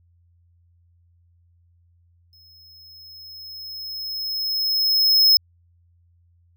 square tone with exponential growth, 5170 Hz, E8, 34 cents flat, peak -11 dBFS, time 2.33-5.37 s, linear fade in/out 1 ms, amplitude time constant 660 ms, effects added 86 Hz sine -56 dBFS peak until 6.56 s

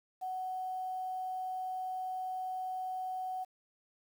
sine tone with quantisation, 745 Hz, F#5, 12 cents sharp, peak -35 dBFS, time 0.21-3.45 s, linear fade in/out 20 ms, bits 10, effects none

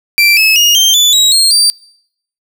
30% pulse tone with pitch steps, 2349 / 2591 / 2859 / 3154 / 3479 / 3838 / 4234 / 4671 Hz, D7 / E7 / F7 / G7 / A7 / A#7 / C8 / D8, 0 / -30 / +40 / +10 / -20 / +50 / +20 / -10 cents, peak -3 dBFS, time 0.18-1.7 s, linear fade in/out 0 ms, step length 190 ms, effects noise-tail reverb RT60 0.7 s tail -25 dB re dry

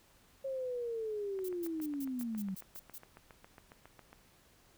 sine linear sweep, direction down, 544 to 184.5 Hz, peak -35 dBFS, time 0.44-2.55 s, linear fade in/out 10 ms
click train, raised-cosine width 0.5 ms, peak -37 dBFS, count 21, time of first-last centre 1.39-4.13 s, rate 7.3 Hz
violet noise bursts, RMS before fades -47 dBFS, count 9, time 1.44-2.983 s, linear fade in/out 5 ms, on 47 ms, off 140 ms
effects pink hiss -65 dBFS RMS until 4.77 s

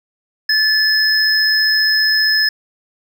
triangle tone pair together, 1736 / 5133 Hz, A6 / E8, -24 / -47 cents, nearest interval octave + perfect fifth, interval 1877 cents, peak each -13 dBFS, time 0.49-2.49 s, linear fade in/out 5 ms, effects none

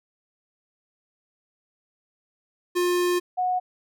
square / sine tone pair in turn, 355.1 / 731.9 Hz, F4 / F#5, +29 / -19 cents, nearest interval octave + minor second, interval 1252 cents, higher second, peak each -21 dBFS, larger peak neither, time 2.75-3.2 / 3.37-3.6 s, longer first, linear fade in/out 20 ms, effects none

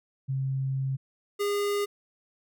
sine / square tone pair in turn, 134 / 407.7 Hz, C3 / G#4, +42 / -32 cents, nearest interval octave + perfect fifth, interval 1926 cents, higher second, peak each -26 dBFS, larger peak neither, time 0.28-0.97 / 1.39-1.86 s, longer first, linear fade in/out 20 ms, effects none

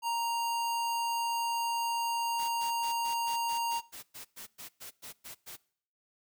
square tone, 932.3 Hz, A#5, in tune, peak -30 dBFS, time 0.02-3.82 s, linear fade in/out 50 ms
white noise bursts, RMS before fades -45 dBFS, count 15, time 2.38-5.57 s, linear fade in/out 20 ms, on 110 ms, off 110 ms
effects noise-tail reverb RT60 0.6 s tail -23 dB re dry

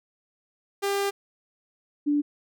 sawtooth / sine tone pair in turn, 398.8 / 292 Hz, G4 / D4, +30 / -10 cents, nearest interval perfect fourth, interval 540 cents, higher first, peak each -20 dBFS, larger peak neither, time 0.82-1.11 / 2.06-2.22 s, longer first, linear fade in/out 20 ms, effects none

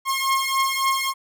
sawtooth beating tone pair, 1073 / 1076.6 Hz, C6 / C6, +43 / +49 cents, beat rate 3.6 Hz, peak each -19 dBFS, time 0.05-1.14 s, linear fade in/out 50 ms, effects none

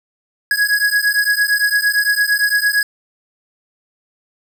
square beating tone pair, 1661.2 / 1670 Hz, G#6 / G#6, 0 / +9 cents, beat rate 8.8 Hz, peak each -17 dBFS, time 0.51-2.83 s, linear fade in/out 2 ms, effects none

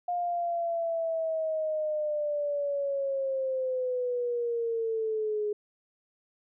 sine linear sweep, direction down, 710 to 415.3 Hz, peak -27 dBFS, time 0.08-5.53 s, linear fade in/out 5 ms, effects none

